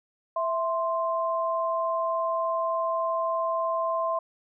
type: tone pair together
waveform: sine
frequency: 659 / 1046.1 Hz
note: E5 / C6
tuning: -1 / -1 cents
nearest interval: minor sixth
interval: 800 cents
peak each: -27 dBFS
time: 0.36-4.19 s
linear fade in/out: 5 ms
effects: none